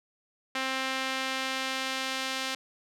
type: tone with band-pass filter sweep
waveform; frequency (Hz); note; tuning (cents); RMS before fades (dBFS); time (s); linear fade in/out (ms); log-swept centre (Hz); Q
sawtooth; 263.7; C4; +14; -32; 0.55-2.55; 5; 2400 to 3600; 0.87
effects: none